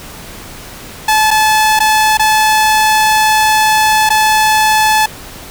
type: tone with dropouts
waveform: sawtooth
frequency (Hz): 865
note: A5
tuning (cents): -30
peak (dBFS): -4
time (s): 1.08-5.06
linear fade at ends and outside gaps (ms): 5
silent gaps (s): 1.307-1.311 / 1.792-1.802 / 2.173-2.194 / 4.092-4.102
effects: pink hiss -31 dBFS RMS until 5.5 s